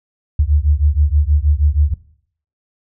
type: beating tone pair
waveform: sine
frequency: 71.1 / 77.4 Hz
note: C#2 / D#2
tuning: +45 / -9 cents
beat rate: 6.3 Hz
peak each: -14 dBFS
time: 0.39-1.94 s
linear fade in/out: 5 ms
effects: noise-tail reverb RT60 0.6 s tail -17 dB re dry